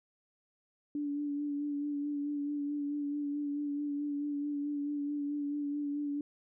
sine tone with vibrato, 289.6 Hz, D4, 24 cents flat, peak -32 dBFS, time 0.95-6.21 s, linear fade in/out 2 ms, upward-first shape sine, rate 4.6 Hz, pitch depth 24 cents each way, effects none

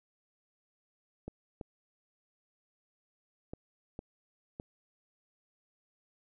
clicks, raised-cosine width 2 ms, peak -27 dBFS, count 5, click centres 1.28 / 1.612 / 3.535 / 3.991 / 4.599 s, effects none

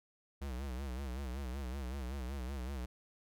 square tone with vibrato, 65.7 Hz, C2, 8 cents sharp, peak -39 dBFS, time 0.41-2.86 s, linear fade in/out 10 ms, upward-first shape sine, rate 5.3 Hz, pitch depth 130 cents each way, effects none

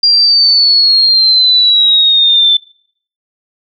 sine exponential sweep, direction down, 4788 to 3520 Hz, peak -5 dBFS, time 0.03-2.57 s, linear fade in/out 5 ms, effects noise-tail reverb RT60 0.6 s tail -25 dB re dry

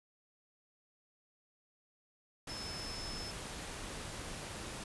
sine tone in noise, 5240 Hz, E8, 11 cents flat, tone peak -44 dBFS, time 2.49-3.31 s, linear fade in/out 5 ms, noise pink, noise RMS -44 dBFS, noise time 2.47-4.84 s, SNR -3 dB, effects resampled to 24000 Hz

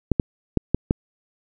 clicks, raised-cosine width 3 ms, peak -4 dBFS, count 5, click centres 0.117 / 0.198 / 0.573 / 0.746 / 0.909 s, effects none

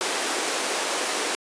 pink high-pass noise, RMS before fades -26 dBFS, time 0.01-1.35 s, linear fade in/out 0 ms, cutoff 330 Hz, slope 24 dB/octave, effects resampled to 22050 Hz

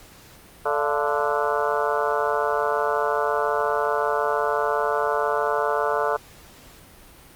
harmonic tone with a mistuned harmonic, 146.83 Hz, D3, in tune, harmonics 3 / 4 / 5 / 6 / 7 / 8 / 9 / 10, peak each -26 / -27 / -28 / -29 / -29 / -30 / -31 / -31 dBFS, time 0.65-6.17 s, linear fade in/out 10 ms, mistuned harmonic 5, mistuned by -100 cents, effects pink hiss -48 dBFS RMS until 7.35 s + Opus 48 kbps

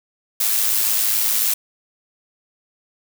blue noise with amplitude modulation, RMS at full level -17 dBFS, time 0.4-1.54 s, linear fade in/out 5 ms, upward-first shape sine, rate 107 Hz, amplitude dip 40%, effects none

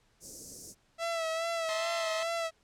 white band-stop noise, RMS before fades -41 dBFS, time 0.2-0.75 s, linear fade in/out 50 ms, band 580 to 5300 Hz, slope 48 dB/octave
sawtooth tone with vibrato, 659.3 Hz, E5, in tune, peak -27 dBFS, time 0.98-2.51 s, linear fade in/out 50 ms, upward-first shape sine, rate 2.4 Hz, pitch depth 42 cents each way
10% pulse chord, A diminished, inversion second, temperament equal, 622.3 / 880 / 1046.5 Hz, Eb5 / A5 / C6, 0 / 0 / 0 cents, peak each -35 / -35 / -31 dBFS, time 1.69-2.23 s, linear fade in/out 0 ms
effects pink hiss -69 dBFS RMS until 2.63 s + low-pass 8000 Hz 12 dB/octave

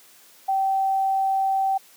sine tone, 774 Hz, G5, 22 cents flat, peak -19 dBFS, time 0.48-1.78 s, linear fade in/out 10 ms, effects white hiss -52 dBFS RMS until 1.96 s + high-pass 200 Hz 12 dB/octave

